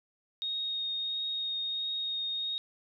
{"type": "tone with vibrato", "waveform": "sine", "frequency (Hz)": 3724, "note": "A#7", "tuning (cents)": -2, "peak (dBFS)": -31, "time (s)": [0.42, 2.58], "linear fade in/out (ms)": 0, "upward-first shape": "triangle", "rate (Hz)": 1.5, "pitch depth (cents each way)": 10, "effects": []}